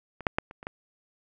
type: clicks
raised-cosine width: 0.5 ms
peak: -25 / -8 / -9 / -28 / -28 / -18 dBFS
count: 6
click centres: 0.207 / 0.268 / 0.385 / 0.511 / 0.629 / 0.669 s
effects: none